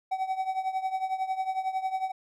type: tone with tremolo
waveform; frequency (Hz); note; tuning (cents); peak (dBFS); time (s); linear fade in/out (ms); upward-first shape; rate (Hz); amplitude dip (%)
triangle; 759; F#5; +44; -22; 0.11-2.12; 10; triangle; 11; 85
effects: none